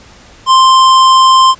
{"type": "tone with hard clipping", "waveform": "sine", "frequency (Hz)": 1046.5, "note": "C6", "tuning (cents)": 0, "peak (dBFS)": -5, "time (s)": [0.46, 1.55], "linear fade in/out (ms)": 50, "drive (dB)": 17, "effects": ["pink hiss -39 dBFS RMS until 1.59 s", "resampled to 16000 Hz"]}